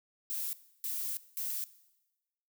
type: noise bursts at uneven times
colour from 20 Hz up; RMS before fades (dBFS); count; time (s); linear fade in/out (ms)
violet; -36; 3; 0.3-0.53 / 0.84-1.17 / 1.37-1.64; 0
effects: noise-tail reverb RT60 1.0 s tail -18 dB re dry